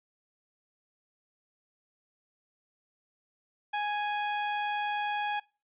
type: tone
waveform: sawtooth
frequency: 830.6 Hz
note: G#5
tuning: in tune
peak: -25 dBFS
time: 3.73-5.4 s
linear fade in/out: 10 ms
effects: noise-tail reverb RT60 0.3 s tail -22 dB re dry + resampled to 8000 Hz